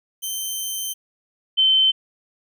10% pulse / sine tone pair in turn, 3103 / 3082 Hz, G7 / G7, -18 / -30 cents, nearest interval unison, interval 12 cents, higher first, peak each -17 / -13 dBFS, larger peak second, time 0.22-0.94 / 1.57-1.92 s, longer first, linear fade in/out 20 ms, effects none

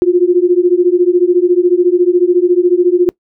sine beating tone pair, 349 / 363 Hz, F4 / F#4, -1 / -33 cents, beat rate 14 Hz, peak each -10 dBFS, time 0.02-3.09 s, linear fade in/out 0 ms, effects noise-tail reverb RT60 0.1 s tail -24 dB re dry

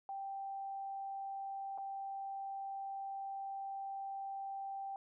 sine tone with dropouts, 784 Hz, G5, in tune, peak -40 dBFS, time 0.09-4.96 s, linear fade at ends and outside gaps 1 ms, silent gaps 1.777-1.783 s, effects none

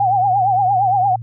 sine tone with vibrato, 768 Hz, G5, 36 cents flat, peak -12 dBFS, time 0-1.16 s, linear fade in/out 5 ms, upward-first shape triangle, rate 8.7 Hz, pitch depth 130 cents each way, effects added 116 Hz sine -27 dBFS peak until 1.22 s

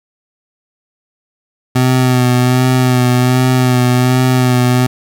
25% pulse tone with vibrato, 126.3 Hz, B2, 39 cents sharp, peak -5 dBFS, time 1.75-4.87 s, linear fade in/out 10 ms, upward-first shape sine, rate 1.3 Hz, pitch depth 28 cents each way, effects none

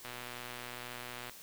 click train, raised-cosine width 0.3 ms, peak -27 dBFS, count 153, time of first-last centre 0.05-1.296 s, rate 122 Hz, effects white hiss -52 dBFS RMS until 1.42 s

